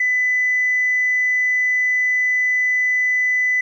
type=tone; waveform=sine; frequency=2000 Hz; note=B6; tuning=21 cents sharp; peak=-14 dBFS; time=0-3.61 s; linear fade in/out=5 ms; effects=tanh soft clip ceiling -11 dBFS + 9-bit